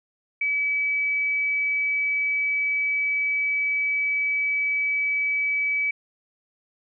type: tone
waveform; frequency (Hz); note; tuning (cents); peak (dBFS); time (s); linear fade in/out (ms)
sine; 2289; D7; -45; -21; 0.41-5.91; 5
effects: none